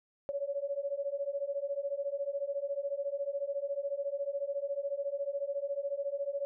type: beating tone pair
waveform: sine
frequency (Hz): 554.4 / 568.4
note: C#5 / C#5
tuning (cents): 0 / +43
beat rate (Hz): 14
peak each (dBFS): -36 / -35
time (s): 0.29-6.45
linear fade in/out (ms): 0
effects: none